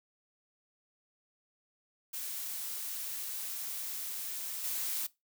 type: noise with level steps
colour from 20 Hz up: blue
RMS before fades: -39 / -35 dBFS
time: 2.13-5.07 s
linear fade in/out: 10 ms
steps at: 4.64 s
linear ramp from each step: 2 ms
effects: noise-tail reverb RT60 0.2 s tail -20 dB re dry